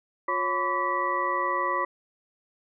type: tone cluster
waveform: sine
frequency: 356.8 / 552 / 1005 / 1144 / 1952 Hz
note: F4 / C#5 / B5 / D6 / B6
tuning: +37 / -7 / +30 / -46 / -21 cents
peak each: -35 / -33 / -28 / -28 / -32 dBFS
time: 0.28-1.85 s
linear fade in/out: 5 ms
effects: none